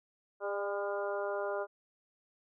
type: harmonic tone with a mistuned harmonic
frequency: 202.1 Hz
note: G#3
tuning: 47 cents flat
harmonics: 2 / 3 / 4 / 5 / 6 / 7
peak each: -37 / -36 / -43 / -44 / -45 / -43 dBFS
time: 0.4-1.67 s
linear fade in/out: 50 ms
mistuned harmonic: 3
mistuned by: -17 cents
effects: none